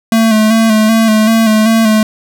square tone with vibrato, 220.5 Hz, A3, 4 cents sharp, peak -7 dBFS, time 0.12-2.03 s, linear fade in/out 2 ms, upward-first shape square, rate 2.6 Hz, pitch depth 34 cents each way, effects none

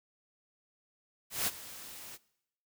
white noise with ADSR envelope, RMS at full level -30 dBFS, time 1.3-2.18 s, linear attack 170 ms, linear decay 34 ms, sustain -17 dB, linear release 33 ms, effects noise-tail reverb RT60 0.8 s tail -21 dB re dry

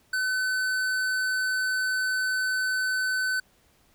sine tone with tanh clipping, 1515 Hz, F#6, 40 cents sharp, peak -26 dBFS, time 0.13-3.4 s, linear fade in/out 5 ms, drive 16 dB, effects pink hiss -63 dBFS RMS until 3.94 s

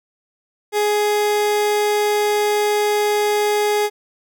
30% pulse tone, 417.1 Hz, G#4, 7 cents sharp, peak -13 dBFS, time 0.72-3.9 s, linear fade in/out 50 ms, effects none

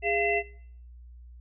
sine tone cluster, 410 / 687 / 2037 / 2687 Hz, G#4 / F5 / C7 / E7, -22 / -29 / -47 / +33 cents, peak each -29 / -29 / -29 / -30 dBFS, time 0.02-0.43 s, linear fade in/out 50 ms, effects noise-tail reverb RT60 0.6 s tail -20 dB re dry + added 60 Hz sine -45 dBFS peak until 1.4 s

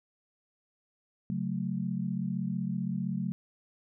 sine chord, F# minor, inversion second, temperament equal with one note detuned, 138.59 / 184.36 / 220 Hz, C#3 / F#3 / A3, 0 / -6 / 0 cents, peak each -36 / -32 / -35 dBFS, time 1.3-3.32 s, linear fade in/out 0 ms, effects none

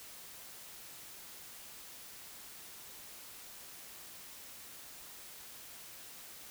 silence, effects white hiss -51 dBFS RMS until 6.5 s

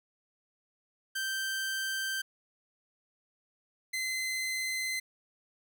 sawtooth tone pair in turn, 1562 / 2056 Hz, G6 / C7, -7 / -31 cents, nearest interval perfect fourth, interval 476 cents, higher second, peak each -28 dBFS, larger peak neither, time 1.15-2.22 / 3.93-5 s, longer neither, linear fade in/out 10 ms, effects none

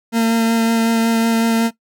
40% pulse tone with vibrato, 227.8 Hz, A#3, 40 cents flat, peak -12 dBFS, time 0.12-1.71 s, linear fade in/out 50 ms, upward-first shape sine, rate 5.4 Hz, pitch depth 12 cents each way, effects noise-tail reverb RT60 0.1 s tail -17 dB re dry

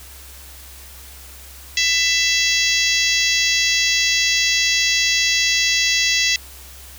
harmonic tone, 665 Hz, E5, 15 cents sharp, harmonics 3 / 4 / 5 / 6 / 7 / 8 / 9 / 10, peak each -21 / -22 / -23 / -24 / -24 / -25 / -26 / -26 dBFS, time 1.77-6.36 s, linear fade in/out 2 ms, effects added 66 Hz sine -41 dBFS peak until 6.98 s + white hiss -41 dBFS RMS until 6.98 s

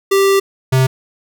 square tone pair in turn, 392 / 130.81 Hz, G4 / C3, 0 / 0 cents, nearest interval octave + perfect fifth, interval 1900 cents, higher first, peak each -10 dBFS, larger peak neither, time 0.11-0.4 / 0.72-0.87 s, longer first, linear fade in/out 10 ms, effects none

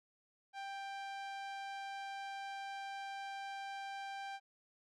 sawtooth tone with low-pass filter, 788 Hz, G5, 9 cents sharp, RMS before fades -45 dBFS, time 0.53-4.4 s, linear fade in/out 50 ms, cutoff 4700 Hz, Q 0.58, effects none

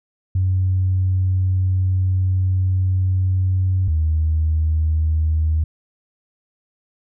sine tone pair in turn, 93.1 / 78.65 Hz, F#2 / D#2, +11 / +19 cents, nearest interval minor third, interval 292 cents, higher first, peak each -14 dBFS, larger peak neither, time 0.35-3.88 / 3.88-5.64 s, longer first, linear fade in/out 5 ms, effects tanh soft clip ceiling -10 dBFS

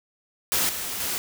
white noise with level steps, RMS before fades -23 / -31 / -28 dBFS, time 0.52-1.18 s, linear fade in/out 0 ms, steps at 0.69 / 1 s, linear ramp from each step 2 ms, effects none

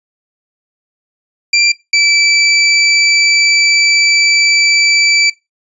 25% pulse tone pair in turn, 2366 / 2321 Hz, D7 / D7, +12 / -21 cents, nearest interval unison, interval 33 cents, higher first, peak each -3 dBFS, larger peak neither, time 1.53-1.72 / 1.93-5.3 s, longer second, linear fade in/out 5 ms, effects noise-tail reverb RT60 0.2 s tail -20 dB re dry + resampled to 22050 Hz

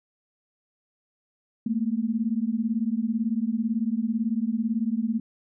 sine beating tone pair, 216.5 / 234.5 Hz, A3 / A#3, -28 / +11 cents, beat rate 18 Hz, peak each -26 dBFS, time 1.66-5.2 s, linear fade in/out 5 ms, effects none

